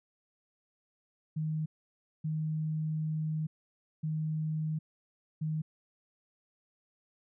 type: tone bursts at uneven times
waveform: sine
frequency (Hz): 156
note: D#3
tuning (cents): +5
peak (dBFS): -30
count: 4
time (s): 1.36-1.66 / 2.24-3.47 / 4.03-4.79 / 5.41-5.62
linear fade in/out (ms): 10
effects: none